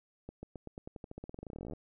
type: accelerating click train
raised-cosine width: 2 ms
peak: -30 dBFS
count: 29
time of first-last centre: 0.29-1.735 s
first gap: 140 ms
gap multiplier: 0.91
effects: none